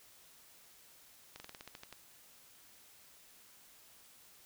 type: slowing click train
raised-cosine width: 0.2 ms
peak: -30 dBFS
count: 10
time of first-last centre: 1.36-1.927 s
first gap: 40 ms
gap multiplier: 1.11
effects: white hiss -61 dBFS RMS until 4.45 s

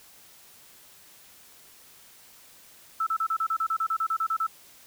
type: tone bursts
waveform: sine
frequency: 1318.5 Hz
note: E6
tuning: in tune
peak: -23 dBFS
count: 15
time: 3-4.467 s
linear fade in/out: 5 ms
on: 67 ms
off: 33 ms
effects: white hiss -53 dBFS RMS until 4.86 s

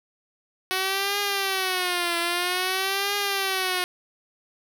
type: tone with vibrato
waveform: 5% pulse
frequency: 372.2 Hz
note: F#4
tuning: 10 cents sharp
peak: -12 dBFS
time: 0.71-3.84 s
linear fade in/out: 0 ms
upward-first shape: triangle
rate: 0.51 Hz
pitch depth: 160 cents each way
effects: none

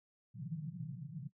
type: band-pass noise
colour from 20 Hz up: white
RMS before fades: -44 dBFS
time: 0.34-1.29 s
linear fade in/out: 20 ms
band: 120 to 180 Hz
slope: 96 dB/octave
effects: noise-tail reverb RT60 0.1 s tail -18 dB re dry

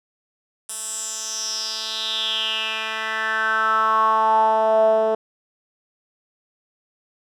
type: tone with band-pass filter sweep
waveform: 10% pulse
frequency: 220 Hz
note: A3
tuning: in tune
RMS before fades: -21 dBFS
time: 0.69-5.15 s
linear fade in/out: 5 ms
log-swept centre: 9200 to 540 Hz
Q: 5.7
effects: none

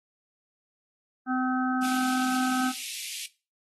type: harmonic tone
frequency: 256.3 Hz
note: C4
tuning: 36 cents flat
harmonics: 1 / 3 / 5 / 6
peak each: -26 / -31 / -33 / -34 dBFS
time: 1.26-2.73 s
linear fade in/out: 50 ms
type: high-pass noise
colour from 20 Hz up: pink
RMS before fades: -37 dBFS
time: 1.83-3.26 s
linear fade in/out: 2 ms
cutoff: 2300 Hz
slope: 48 dB/octave
effects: noise-tail reverb RT60 0.3 s tail -18 dB re dry + AAC 32 kbps

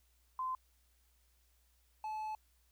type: tone pair in turn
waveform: sine / triangle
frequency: 1032 / 863.8 Hz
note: C6 / A5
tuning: -24 / -32 cents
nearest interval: minor third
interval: 308 cents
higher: first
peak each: -35 / -36 dBFS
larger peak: first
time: 0.39-0.55 / 2.04-2.35 s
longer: second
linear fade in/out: 2 ms
effects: added 60 Hz sine -70 dBFS peak until 2.71 s + white hiss -75 dBFS RMS until 2.71 s

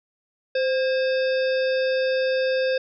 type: harmonic tone with a mistuned harmonic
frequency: 520 Hz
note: C5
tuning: 11 cents flat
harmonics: 1 / 3 / 5 / 7 / 9 / 10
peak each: -20 / -30 / -34 / -37 / -39 / -40 dBFS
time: 0.55-2.78 s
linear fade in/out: 5 ms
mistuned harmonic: 3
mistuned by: +62 cents
effects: none

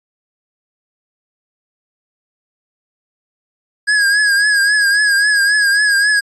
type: tone with vibrato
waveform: square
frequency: 1652 Hz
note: G#6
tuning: 10 cents flat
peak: -11 dBFS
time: 3.87-6.21 s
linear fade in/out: 20 ms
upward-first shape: triangle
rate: 3.7 Hz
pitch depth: 67 cents each way
effects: resampled to 24000 Hz

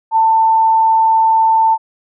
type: tone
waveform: sine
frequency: 892 Hz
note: A5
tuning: 23 cents sharp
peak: -8 dBFS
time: 0.11-1.78 s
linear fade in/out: 50 ms
effects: none

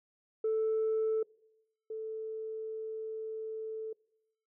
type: tone pair in turn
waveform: sine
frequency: 439.9 / 439.9 Hz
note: A4 / A4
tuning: 0 / 0 cents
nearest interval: unison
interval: 0 cents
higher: neither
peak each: -26 / -36 dBFS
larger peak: first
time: 0.44-1.23 / 1.9-3.93 s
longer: second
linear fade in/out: 5 ms
effects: noise-tail reverb RT60 0.9 s tail -25 dB re dry + tanh soft clip ceiling -25 dBFS

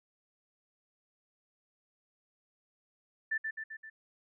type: tone with echo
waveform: sine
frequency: 1767 Hz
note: A6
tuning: 7 cents sharp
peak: -29 dBFS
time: 3.31-3.38 s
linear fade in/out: 10 ms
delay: 130 ms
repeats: 4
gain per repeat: -4 dB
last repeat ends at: 3.9 s
effects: none

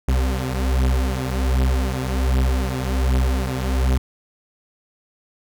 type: beating tone pair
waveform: 40% pulse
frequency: 63.8 / 65.1 Hz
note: C2 / C2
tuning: -43 / -8 cents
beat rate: 1.3 Hz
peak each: -21 / -19 dBFS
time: 0.08-3.98 s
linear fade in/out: 5 ms
effects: none

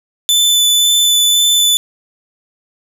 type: tone with vibrato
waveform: sawtooth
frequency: 3507 Hz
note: A7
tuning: 6 cents flat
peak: -6 dBFS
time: 0.29-1.77 s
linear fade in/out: 0 ms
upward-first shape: sine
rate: 1.9 Hz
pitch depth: 9 cents each way
effects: none

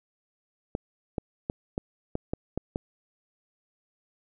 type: clicks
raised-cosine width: 2 ms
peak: -15 dBFS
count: 8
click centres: 0.751 / 1.182 / 1.499 / 1.779 / 2.154 / 2.335 / 2.576 / 2.759 s
effects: none

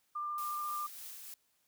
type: tone with vibrato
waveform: sine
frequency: 1194 Hz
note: D6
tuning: 28 cents sharp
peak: -35 dBFS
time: 0.15-0.87 s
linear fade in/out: 10 ms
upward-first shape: triangle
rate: 14 Hz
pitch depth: 12 cents each way
type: noise with tremolo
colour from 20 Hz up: blue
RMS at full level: -46 dBFS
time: 0.38-1.34 s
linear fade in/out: 2 ms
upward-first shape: triangle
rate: 3.3 Hz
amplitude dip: 35%
effects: white hiss -75 dBFS RMS until 1.67 s

